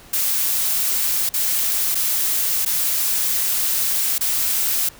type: noise with dropouts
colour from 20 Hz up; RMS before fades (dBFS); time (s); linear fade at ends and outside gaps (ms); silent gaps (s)
blue; -20; 0.13-4.89; 5; 1.292-1.338 / 1.947-1.952 / 2.651-2.66 / 4.182-4.208
effects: pink hiss -45 dBFS RMS until 4.99 s